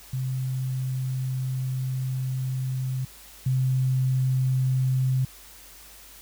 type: tone pair in turn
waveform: sine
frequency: 130 / 130 Hz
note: C3 / C3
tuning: -11 / -11 cents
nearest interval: unison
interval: 0 cents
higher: neither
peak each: -25 / -20 dBFS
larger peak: second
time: 0.13-3.05 / 3.46-5.25 s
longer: first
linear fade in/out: 5 ms
effects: added 50 Hz sine -54 dBFS peak until 6.21 s + white hiss -48 dBFS RMS until 6.21 s